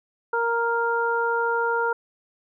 harmonic tone, 466.2 Hz, A#4, in tune, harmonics 1 / 2 / 3, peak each -25 / -25 / -25 dBFS, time 0.33-1.93 s, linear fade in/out 5 ms, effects none

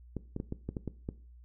clicks, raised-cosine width 3 ms, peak -22 dBFS, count 8, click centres 0.167 / 0.364 / 0.401 / 0.524 / 0.69 / 0.768 / 0.877 / 1.089 s, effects noise-tail reverb RT60 0.4 s tail -18 dB re dry + added 60 Hz sine -51 dBFS peak until 1.44 s

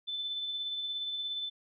sine tone with tremolo, 3520 Hz, A7, in tune, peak -32 dBFS, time 0.07-1.5 s, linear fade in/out 20 ms, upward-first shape sine, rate 17 Hz, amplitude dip 30%, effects none

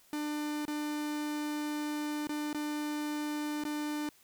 45% pulse tone with dropouts, 298.5 Hz, D4, 28 cents sharp, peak -33 dBFS, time 0.13-4.09 s, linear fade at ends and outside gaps 1 ms, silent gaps 0.653-0.68 / 2.271-2.293 / 2.53-2.546 / 3.638-3.651 s, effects white hiss -63 dBFS RMS until 4.23 s

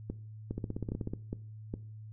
two click trains, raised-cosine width 3 ms, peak -22 / -22 dBFS, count 5 / 10, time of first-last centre 0.1-1.739 / 0.58-1.136 s, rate 2.44 / 16.2 Hz, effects noise-tail reverb RT60 0.5 s tail -19 dB re dry + added 108 Hz sine -44 dBFS peak until 2.12 s

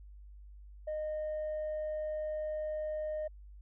sine tone, 615 Hz, D#5, 20 cents flat, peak -32 dBFS, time 0.87-3.28 s, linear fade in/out 10 ms, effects tanh soft clip ceiling -32 dBFS + added 50 Hz sine -49 dBFS peak until 3.61 s

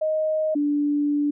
sine tone pair in turn, 624 / 291.6 Hz, D#5 / D4, +5 / -12 cents, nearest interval octave + minor second, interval 1317 cents, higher first, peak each -20 / -19 dBFS, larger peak second, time 0.01-0.55 / 0.55-1.31 s, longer second, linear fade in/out 10 ms, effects none

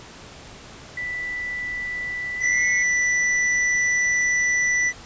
sine tone with pitch glide, 1975.5 to 2167 Hz, B6 to C#7, 0 to -40 cents, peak -26 dBFS, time 0.97-2.83 s, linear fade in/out 5 ms, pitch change +160 cents, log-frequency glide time 2.36-2.66 s
square tone, 1975.5 Hz, B6, in tune, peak -19 dBFS, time 2.4-4.93 s, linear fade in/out 50 ms
effects pink hiss -42 dBFS RMS until 5.05 s + resampled to 16000 Hz

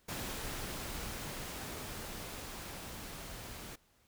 pink noise with level ramp, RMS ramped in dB -40 to -47 dBFS, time 0.08-3.76 s, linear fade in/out 10 ms, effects pink hiss -70 dBFS RMS until 4.07 s

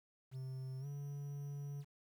triangle tone with pitch glide, 130.81 to 142.65 Hz, C3 to C#3, 0 to +50 cents, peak -40 dBFS, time 0.31-1.85 s, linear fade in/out 50 ms, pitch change +150 cents, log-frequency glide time 0.8-0.86 s, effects 11-bit

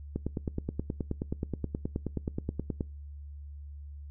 click train, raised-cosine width 3 ms, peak -18 dBFS, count 26, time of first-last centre 0.16-2.808 s, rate 9.44 Hz, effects noise-tail reverb RT60 0.3 s tail -24 dB re dry + added 72 Hz sine -41 dBFS peak until 4.1 s

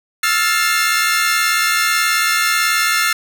sawtooth chord, F major seventh, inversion third, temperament equal with one note detuned, 1318.5 / 1396.9 / 1760 / 2126 Hz, E6 / F6 / A6 / C7, 0 / 0 / 0 / +27 cents, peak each -16 dBFS, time 0.23-3.13 s, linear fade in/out 5 ms, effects none

